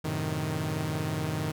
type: chord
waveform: sawtooth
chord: F# diminished seventh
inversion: none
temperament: equal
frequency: 92.5 / 110 / 130.81 / 155.56 Hz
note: F#2 / A2 / C3 / Eb3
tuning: 0 / 0 / 0 / 0 cents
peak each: -33 / -33 / -33 / -27 dBFS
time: 0.04-1.52 s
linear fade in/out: 10 ms
effects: none